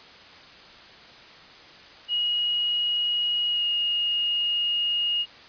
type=tone with pitch glide; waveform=sine; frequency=2892 to 2862 Hz; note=F#7 to F7; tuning=-40 to +42 cents; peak=-22 dBFS; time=2.08-5.26 s; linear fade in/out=50 ms; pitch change=-18 cents; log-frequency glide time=3.51-3.64 s; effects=white hiss -47 dBFS RMS until 5.48 s + resampled to 11025 Hz